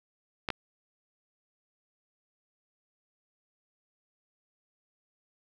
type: clicks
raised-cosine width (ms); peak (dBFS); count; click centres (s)
0.3; -14; 2; 0.488 / 0.503
effects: none